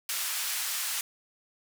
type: band-pass noise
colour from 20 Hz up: white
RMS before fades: -32 dBFS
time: 0.09-1.01 s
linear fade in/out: 2 ms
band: 1200 to 14000 Hz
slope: 12 dB/octave
effects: none